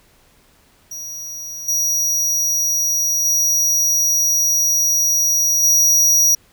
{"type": "tone with level steps", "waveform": "45% pulse", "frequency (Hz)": 5770, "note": "F#8", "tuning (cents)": -44, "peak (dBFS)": [-28, -16, -14, -11], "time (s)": [0.91, 6.35], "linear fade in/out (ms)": 5, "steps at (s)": [1.68, 3.25, 5.63], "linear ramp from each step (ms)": 5, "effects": ["pink hiss -54 dBFS RMS until 6.52 s"]}